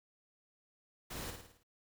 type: noise with echo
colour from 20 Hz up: pink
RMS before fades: -44 dBFS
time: 1.1-1.31 s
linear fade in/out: 10 ms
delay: 54 ms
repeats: 6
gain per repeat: -5 dB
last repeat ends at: 1.634 s
effects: none